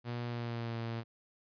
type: tone with pitch glide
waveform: sawtooth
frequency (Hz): 120 to 115.31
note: B2 to A#2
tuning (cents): -49 to -18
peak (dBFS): -32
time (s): 0.04-1.04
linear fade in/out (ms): 50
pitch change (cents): -69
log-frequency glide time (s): 0.25-0.77
effects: resampled to 11025 Hz